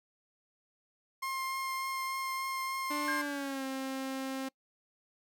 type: tone with vibrato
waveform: 30% pulse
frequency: 1062 Hz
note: C6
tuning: 25 cents sharp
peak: -31 dBFS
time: 1.22-3.22 s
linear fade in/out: 10 ms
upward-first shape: triangle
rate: 3.4 Hz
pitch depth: 10 cents each way
type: tone with pitch glide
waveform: sawtooth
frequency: 293.7 to 266.2 Hz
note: D4 to C4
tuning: 0 to +30 cents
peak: -31 dBFS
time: 2.9-4.49 s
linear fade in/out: 10 ms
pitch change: -170 cents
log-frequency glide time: 3.18-3.64 s
type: tone with exponential decay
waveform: sine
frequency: 1607 Hz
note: G6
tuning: 43 cents sharp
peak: -31 dBFS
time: 3.08-4 s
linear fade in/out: 2 ms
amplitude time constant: 200 ms
effects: noise-tail reverb RT60 0.1 s tail -25 dB re dry